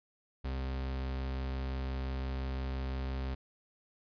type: tone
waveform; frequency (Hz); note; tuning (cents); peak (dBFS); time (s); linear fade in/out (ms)
40% pulse; 65.8; C2; +10; -33; 0.44-3.35; 10
effects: resampled to 11025 Hz